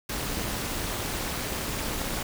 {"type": "noise with amplitude modulation", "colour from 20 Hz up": "pink", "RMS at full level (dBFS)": -28, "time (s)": [0.09, 2.23], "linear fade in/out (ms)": 5, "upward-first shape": "sine", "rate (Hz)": 256, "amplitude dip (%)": 70, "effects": []}